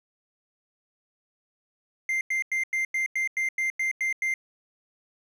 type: tone bursts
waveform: triangle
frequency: 2093 Hz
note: C7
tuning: in tune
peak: -22 dBFS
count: 11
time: 2.09-4.34 s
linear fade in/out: 2 ms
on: 120 ms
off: 93 ms
effects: none